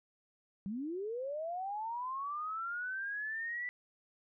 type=linear sweep; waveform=sine; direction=up; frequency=185 to 1982 Hz; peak=-36 dBFS; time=0.66-3.69 s; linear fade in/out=0 ms; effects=none